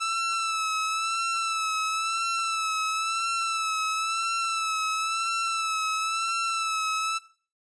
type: tone with vibrato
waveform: sawtooth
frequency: 1318.5 Hz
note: E6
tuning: in tune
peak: -22 dBFS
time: 0-7.19 s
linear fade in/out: 20 ms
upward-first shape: sine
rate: 0.98 Hz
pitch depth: 41 cents each way
effects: noise-tail reverb RT60 0.4 s tail -17 dB re dry + resampled to 22050 Hz